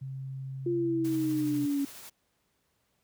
sine tone, 133.6 Hz, C3, 36 cents sharp, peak -35 dBFS, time 0.01-1.66 s, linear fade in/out 10 ms
sine linear sweep, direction down, 349.2 to 277.2 Hz, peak -26 dBFS, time 0.66-1.85 s, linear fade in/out 5 ms
white noise with tremolo, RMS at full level -46 dBFS, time 1.04-2.1 s, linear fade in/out 10 ms, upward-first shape sine, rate 12 Hz, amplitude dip 25%
effects pink hiss -74 dBFS RMS until 3.03 s + high-pass 60 Hz 12 dB/octave

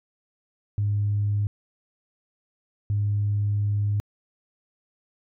sine tone bursts at uneven times, 102.9 Hz, G#2, 16 cents flat, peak -20 dBFS, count 2, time 0.78-1.47 / 2.9-4 s, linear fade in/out 0 ms, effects tanh soft clip ceiling -16 dBFS

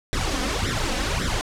pink noise with flanger, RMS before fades -24 dBFS, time 0.13-1.41 s, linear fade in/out 0 ms, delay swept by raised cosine 0.53 to 4.03 ms, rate 1.8 Hz, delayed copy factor +0.95, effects low-pass 7000 Hz 12 dB/octave

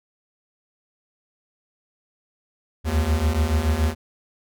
square beating tone pair, 73 / 80 Hz, D2 / D#2, -10 / +49 cents, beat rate 7 Hz, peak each -24 / -21 dBFS, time 2.84-3.95 s, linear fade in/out 50 ms, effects none

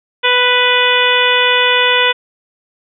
harmonic tone, 494.8 Hz, B4, 3 cents sharp, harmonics 1 / 2 / 3 / 4 / 5 / 6 / 7, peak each -17 / -17 / -17 / -17 / -17 / -17 / -17 dBFS, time 0.23-2.13 s, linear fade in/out 20 ms, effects none

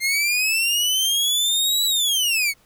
sawtooth linear two-way sweep, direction up then down, 2100 to 3951 to 2170 Hz, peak -15 dBFS, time 0-2.54 s, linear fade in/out 50 ms, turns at 1.85 s, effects pink hiss -58 dBFS RMS until 2.65 s

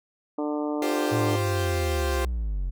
harmonic tone, 149 Hz, D3, 25 cents sharp, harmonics 2 / 3 / 4 / 5 / 6 / 7 / 8, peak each -27 / -33 / -33 / -38 / -38 / -43 / -42 dBFS, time 0.38-1.36 s, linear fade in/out 5 ms
sawtooth chord, F suspended second, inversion none, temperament equal, 349.2 / 392 / 523.3 Hz, F4 / G4 / C5, 0 / 0 / 0 cents, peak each -27 dBFS, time 0.82-2.25 s, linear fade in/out 2 ms
triangle linear sweep, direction down, 115.3 to 42.14 Hz, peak -23 dBFS, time 1.11-2.71 s, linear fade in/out 20 ms
effects none

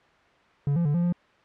triangle tone with pitch steps, 142.2 / 171 / 145.8 / 172.9 / 175 Hz, C#3 / F3 / D3 / F3 / F3, +45 / -36 / -12 / -17 / +4 cents, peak -19 dBFS, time 0.67-1.125 s, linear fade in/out 2 ms, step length 91 ms, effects white hiss -58 dBFS RMS until 1.44 s + low-pass 2000 Hz 12 dB/octave

